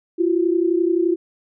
sine tone pair together, 338.4 / 370 Hz, E4 / F#4, +45 / 0 cents, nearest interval major second, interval 155 cents, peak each -17 / -20 dBFS, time 0.18-1.16 s, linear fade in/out 20 ms, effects none

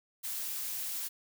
blue noise, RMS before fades -37 dBFS, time 0.23-1.09 s, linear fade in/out 20 ms, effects none

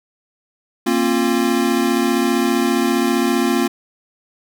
square chord, Bb suspended second, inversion none, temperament equal with one note detuned, 233.1 / 268.2 / 349.2 Hz, Bb3 / C4 / F4, 0 / +43 / 0 cents, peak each -20 dBFS, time 0.86-3.68 s, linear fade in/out 10 ms, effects none

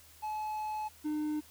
triangle tone pair in turn, 857 / 303 Hz, A5 / D#4, -46 / -46 cents, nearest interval octave + tritone, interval 1800 cents, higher first, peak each -32 / -29 dBFS, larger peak second, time 0.22-0.89 / 1.04-1.41 s, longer first, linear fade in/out 20 ms, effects added 79 Hz sine -63 dBFS peak until 1.5 s + white hiss -58 dBFS RMS until 1.5 s

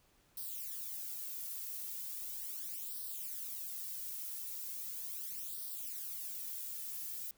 violet noise with flanger, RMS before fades -43 dBFS, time 0.37-7.31 s, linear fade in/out 2 ms, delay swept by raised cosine 0.21 to 2.31 ms, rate 0.38 Hz, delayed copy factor +0.85, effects pink hiss -70 dBFS RMS until 7.37 s

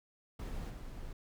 brown noise with level steps, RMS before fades -40 / -45 dBFS, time 0.39-1.13 s, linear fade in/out 5 ms, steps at 0.69 s, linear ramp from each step 20 ms, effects none

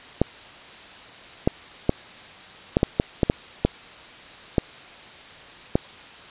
clicks, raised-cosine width 2 ms, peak -3 dBFS, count 11, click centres 0.216 / 1.475 / 1.894 / 2.769 / 2.831 / 2.999 / 3.232 / 3.299 / 3.65 / 4.582 / 5.755 s, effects white hiss -43 dBFS RMS until 6.3 s + resampled to 8000 Hz

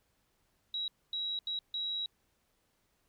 sine tone bursts at uneven times, 3867 Hz, B7, 37 cents flat, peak -33 dBFS, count 4, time 0.74-0.88 / 1.13-1.39 / 1.47-1.59 / 1.74-2.06 s, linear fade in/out 2 ms, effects pink hiss -75 dBFS RMS until 3.08 s

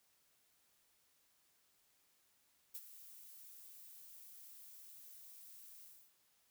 violet noise with ADSR envelope, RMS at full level -45 dBFS, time 2.74-6.15 s, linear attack 13 ms, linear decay 46 ms, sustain -12 dB, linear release 330 ms, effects white hiss -75 dBFS RMS until 6.5 s

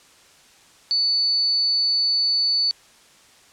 sine tone, 4500 Hz, C#8, 25 cents sharp, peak -17 dBFS, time 0.91-2.71 s, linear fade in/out 0 ms, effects white hiss -52 dBFS RMS until 3.52 s + low-pass 8000 Hz 12 dB/octave

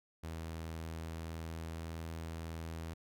sawtooth tone with pitch glide, 81.3 to 81.77 Hz, E2 to E2, -23 to -13 cents, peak -37 dBFS, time 0.23-2.94 s, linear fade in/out 10 ms, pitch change +10 cents, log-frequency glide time 0.75-1.85 s, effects none

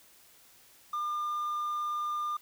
sine tone with hard clipping, 1203 Hz, D6, 41 cents sharp, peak -31 dBFS, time 0.93-2.37 s, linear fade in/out 5 ms, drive 2 dB, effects white hiss -59 dBFS RMS until 2.41 s

